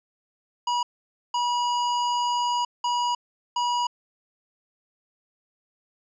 square tone bursts at uneven times, 968 Hz, B5, 35 cents flat, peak -23 dBFS, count 4, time 0.67-0.83 / 1.34-2.65 / 2.84-3.15 / 3.56-3.87 s, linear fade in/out 5 ms, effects resampled to 16000 Hz

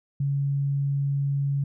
sine tone, 140 Hz, C#3, 18 cents sharp, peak -22 dBFS, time 0.2-1.64 s, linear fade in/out 5 ms, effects none

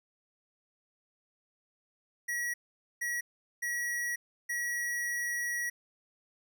square tone bursts at uneven times, 1919 Hz, A#6, 50 cents sharp, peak -32 dBFS, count 4, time 2.28-2.54 / 3.01-3.21 / 3.62-4.16 / 4.49-5.7 s, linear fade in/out 10 ms, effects none

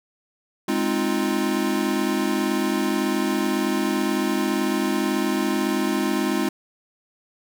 square chord, F minor seventh, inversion first, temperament equal, 207.7 / 261.6 / 311.1 / 349.2 Hz, Ab3 / C4 / Eb4 / F4, 0 / 0 / 0 / 0 cents, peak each -27 dBFS, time 0.68-6.49 s, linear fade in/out 5 ms, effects none

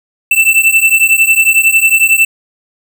square beating tone pair, 2659 / 2670 Hz, E7 / E7, +14 / +22 cents, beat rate 11 Hz, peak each -10 dBFS, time 0.31-2.25 s, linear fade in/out 5 ms, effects none

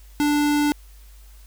square tone, 293.7 Hz, D4, in tune, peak -18 dBFS, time 0.2-0.72 s, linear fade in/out 0 ms, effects added 50 Hz sine -43 dBFS peak until 1.46 s + white hiss -55 dBFS RMS until 1.46 s

